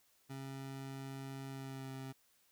25% pulse tone with pitch glide, 135.3 to 133.13 Hz, C#3 to C3, -42 to +30 cents, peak -40 dBFS, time 0.29-2.13 s, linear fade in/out 20 ms, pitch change -28 cents, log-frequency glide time 1.49-1.93 s, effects white hiss -72 dBFS RMS until 2.51 s

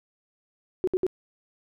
sine tone bursts, 370 Hz, F#4, in tune, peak -20 dBFS, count 3, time 0.84-1.066 s, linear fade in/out 0 ms, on 34 ms, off 62 ms, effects none

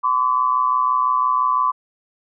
sine tone pair together, 1020.1 / 1146 Hz, C6 / D6, -44 / -43 cents, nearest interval major second, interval 201 cents, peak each -18 dBFS, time 0.03-1.72 s, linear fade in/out 20 ms, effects none

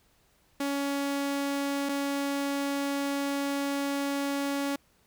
sawtooth tone pair in turn, 280.4 / 280.4 Hz, C#4 / C#4, +20 / +20 cents, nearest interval unison, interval 0 cents, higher neither, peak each -24 / -24 dBFS, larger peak neither, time 0.6-1.89 / 1.89-4.76 s, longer second, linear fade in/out 5 ms, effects pink hiss -66 dBFS RMS until 5.06 s

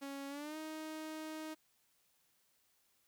sawtooth tone with pitch glide, 277.2 to 312.9 Hz, C#4 to D#4, 0 to +10 cents, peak -39 dBFS, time 0.01-1.55 s, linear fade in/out 20 ms, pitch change +210 cents, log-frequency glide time 0.28-0.57 s, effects white hiss -75 dBFS RMS until 3.07 s

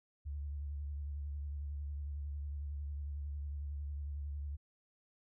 sine tone with vibrato, 72.1 Hz, D2, 31 cents flat, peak -38 dBFS, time 0.25-4.57 s, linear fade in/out 20 ms, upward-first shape triangle, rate 11 Hz, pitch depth 59 cents each way, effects none

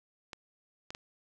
clicks, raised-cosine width 0.2 ms, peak -24 dBFS, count 3, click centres 0.332 / 0.905 / 0.949 s, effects none

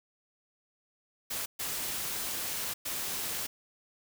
white noise bursts at uneven times, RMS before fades -35 dBFS, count 3, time 1.3-1.46 / 1.59-2.74 / 2.85-3.47 s, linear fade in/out 10 ms, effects none

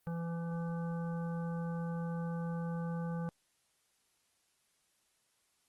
harmonic tone, 168.2 Hz, E3, 35 cents sharp, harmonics 1 / 3 / 5 / 7 / 9, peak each -35 / -45 / -49 / -52 / -54 dBFS, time 0.07-3.29 s, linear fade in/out 0 ms, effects white hiss -75 dBFS RMS until 5.68 s + Opus 32 kbps

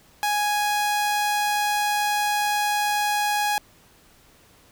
sawtooth tone, 830.6 Hz, G#5, in tune, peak -17 dBFS, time 0.23-3.58 s, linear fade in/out 0 ms, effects pink hiss -55 dBFS RMS until 4.71 s

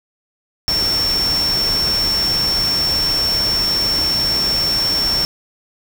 sine tone in noise, 5440 Hz, F8, 46 cents flat, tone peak -15 dBFS, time 0.68-5.25 s, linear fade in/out 0 ms, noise pink, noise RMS -25 dBFS, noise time 0.68-5.25 s, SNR +7 dB, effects none

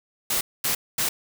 white noise bursts, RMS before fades -24 dBFS, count 3, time 0.3-1.09 s, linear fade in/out 5 ms, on 110 ms, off 230 ms, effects none

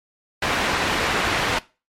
white low-pass noise, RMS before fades -22 dBFS, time 0.42-1.59 s, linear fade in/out 5 ms, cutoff 2300 Hz, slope 12 dB/octave, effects noise-tail reverb RT60 0.3 s tail -20 dB re dry + MP3 64 kbps

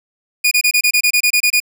sawtooth tone bursts, 2449 Hz, D#7, 28 cents flat, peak -7 dBFS, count 12, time 0.44-1.602 s, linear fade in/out 10 ms, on 73 ms, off 26 ms, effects none

